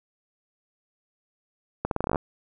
accelerating click train, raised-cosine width 1 ms, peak -11 dBFS, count 11, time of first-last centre 1.85-2.158 s, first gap 62 ms, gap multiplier 0.83, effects none

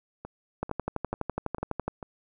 two click trains, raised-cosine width 1 ms, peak -24 / -15 dBFS, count 5 / 16, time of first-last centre 0.25-2.028 / 0.63-1.88 s, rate 2.25 / 12 Hz, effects none

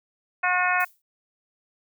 harmonic tone, 361.9 Hz, F#4, 38 cents flat, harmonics 2 / 3 / 4 / 5 / 6 / 7, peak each -26 / -27 / -25 / -27 / -31 / -28 dBFS, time 0.43-0.85 s, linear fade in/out 10 ms
violet noise with exponential decay, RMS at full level -36 dBFS, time 0.8-1.02 s, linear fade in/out 5 ms, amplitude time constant 46 ms
effects none

